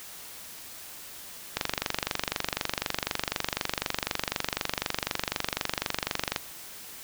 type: click train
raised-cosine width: 0.2 ms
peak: -8 dBFS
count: 116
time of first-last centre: 1.57-6.362 s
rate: 24 Hz
effects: white hiss -44 dBFS RMS until 7.03 s